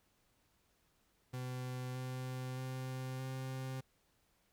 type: tone with pitch steps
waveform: 40% pulse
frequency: 126.9 / 128.3 / 129.72 / 131.15 Hz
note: B2 / C3 / C3 / C3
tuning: +47 / -34 / -15 / +4 cents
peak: -39 dBFS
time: 1.33-3.81 s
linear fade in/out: 10 ms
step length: 620 ms
effects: pink hiss -75 dBFS RMS until 4.52 s